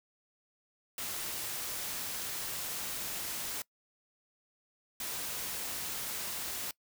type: noise bursts at uneven times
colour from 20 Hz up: white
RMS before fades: -38 dBFS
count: 2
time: 0.98-3.62 / 5-6.71 s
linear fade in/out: 2 ms
effects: noise-tail reverb RT60 0.1 s tail -23 dB re dry